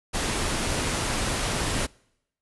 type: low-pass noise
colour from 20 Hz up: pink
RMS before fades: -27 dBFS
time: 0.13-1.87 s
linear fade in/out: 20 ms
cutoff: 11000 Hz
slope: 96 dB/octave
effects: noise-tail reverb RT60 0.8 s tail -26 dB re dry